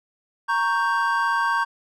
triangle chord, G diminished, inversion first, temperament equal, 932.3 / 1108.7 / 1568 Hz, Bb5 / Db6 / G6, 0 / 0 / 0 cents, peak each -22 dBFS, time 0.48-1.65 s, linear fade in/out 20 ms, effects none

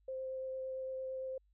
sine tone with vibrato, 523.3 Hz, C5, in tune, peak -38 dBFS, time 0.08-1.38 s, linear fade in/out 5 ms, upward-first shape sine, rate 8.8 Hz, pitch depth 8 cents each way, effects added 50 Hz sine -68 dBFS peak until 1.53 s

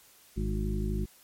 harmonic tone with a mistuned harmonic, 51.91 Hz, G#1, in tune, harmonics 1 / 2 / 3 / 4 / 6 / 7, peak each -30 / -36 / -37 / -35 / -43 / -39 dBFS, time 0.36-1.06 s, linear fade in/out 20 ms, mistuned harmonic 6, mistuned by -22 cents, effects white hiss -58 dBFS RMS until 1.23 s + MP3 64 kbps

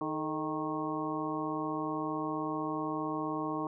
harmonic tone with a mistuned harmonic, 155.56 Hz, D#3, in tune, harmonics 1 / 2 / 3 / 4 / 5 / 6 / 7, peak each -44 / -35 / -41 / -43 / -42 / -42 / -38 dBFS, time 0.01-3.67 s, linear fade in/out 2 ms, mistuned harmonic 3, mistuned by -89 cents, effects none

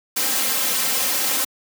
white noise with comb filter, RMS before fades -21 dBFS, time 0.16-1.45 s, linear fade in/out 10 ms, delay 3.8 ms, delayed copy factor +0.95, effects high-pass 200 Hz 12 dB/octave

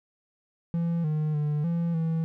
triangle tone with pitch steps, 168.8 / 153.3 / 148.9 / 169.2 / 162.7 Hz, E3 / D#3 / D3 / E3 / E3, +41 / -25 / +24 / +45 / -22 cents, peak -22 dBFS, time 0.74-2.24 s, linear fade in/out 0 ms, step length 300 ms, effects none

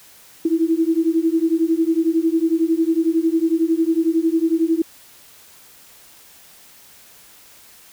sine beating tone pair, 321.7 / 332.7 Hz, E4 / E4, -42 / +16 cents, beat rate 11 Hz, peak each -18 dBFS, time 0.45-4.82 s, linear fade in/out 5 ms, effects white hiss -47 dBFS RMS until 7.92 s

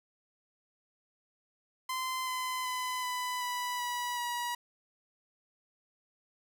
sawtooth tone with pitch steps, 1033 / 1021.1 / 1009.4 / 997.8 / 986.4 / 975 / 963.8 Hz, C6 / C6 / B5 / B5 / B5 / B5 / B5, -22 / -43 / +38 / +17 / -2 / -23 / -43 cents, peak -29 dBFS, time 1.89-4.55 s, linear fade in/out 5 ms, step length 380 ms, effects none

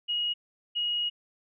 sine tone pair in turn, 2889 / 2889 Hz, F#7 / F#7, -42 / -42 cents, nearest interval unison, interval 0 cents, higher neither, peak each -26 / -26 dBFS, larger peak neither, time 0.08-0.34 / 0.75-1.1 s, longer second, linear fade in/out 20 ms, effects none

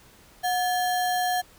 sine tone with sample-and-hold, 728 Hz, F#5, 28 cents flat, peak -22 dBFS, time 0.43-1.42 s, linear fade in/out 20 ms, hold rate 2450 Hz, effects pink hiss -54 dBFS RMS until 1.58 s

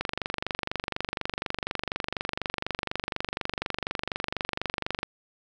click train, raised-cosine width 0.3 ms, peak -12 dBFS, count 122, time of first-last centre 0.01-5.031 s, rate 24.1 Hz, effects none

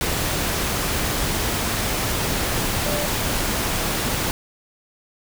sine tone in noise, 589 Hz, D5, 5 cents sharp, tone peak -26 dBFS, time 2.86-3.06 s, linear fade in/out 0 ms, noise pink, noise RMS -23 dBFS, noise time 0.01-4.31 s, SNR -6 dB, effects none

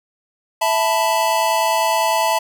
square chord, E suspended fourth, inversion none, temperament just, 659.3 / 879 / 988.9 Hz, E5 / A5 / B5, 0 / -2 / +2 cents, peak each -21 / -19 / -22 dBFS, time 0.61-2.39 s, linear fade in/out 10 ms, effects none

